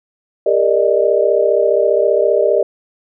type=chord; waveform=sine; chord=Eb major seventh; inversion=first; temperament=equal with one note detuned; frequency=402.1 / 466.2 / 587.3 / 622.3 Hz; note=G4 / Bb4 / D5 / Eb5; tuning=+44 / 0 / 0 / 0 cents; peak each=-16 dBFS; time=0.46-2.63 s; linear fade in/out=5 ms; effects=none